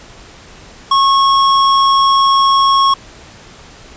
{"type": "tone with sample-and-hold", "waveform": "sine", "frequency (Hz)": 1093, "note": "C#6", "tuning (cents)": -25, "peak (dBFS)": -7, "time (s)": [0.91, 2.94], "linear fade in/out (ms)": 5, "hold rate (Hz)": 4410, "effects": ["pink hiss -38 dBFS RMS until 3.96 s", "resampled to 16000 Hz"]}